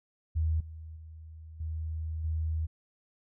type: tone with level steps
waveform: sine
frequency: 79.6 Hz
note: D#2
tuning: 40 cents sharp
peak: -25 / -41 / -44 / -32 / -28 dBFS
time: 0.35-2.67 s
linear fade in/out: 20 ms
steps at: 0.6 / 0.96 / 1.6 / 2.24 s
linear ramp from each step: 5 ms
effects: none